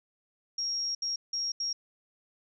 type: tone bursts at uneven times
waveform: sine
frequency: 5588 Hz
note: F8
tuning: in tune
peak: -29 dBFS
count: 4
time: 0.58-0.95 / 1.02-1.16 / 1.33-1.52 / 1.6-1.73 s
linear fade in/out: 5 ms
effects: none